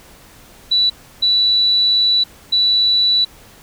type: tone bursts at uneven times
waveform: sine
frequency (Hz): 3951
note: B7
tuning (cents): 0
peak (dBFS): -11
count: 3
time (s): 0.71-0.9 / 1.22-2.24 / 2.52-3.25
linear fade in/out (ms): 10
effects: pink hiss -44 dBFS RMS until 3.62 s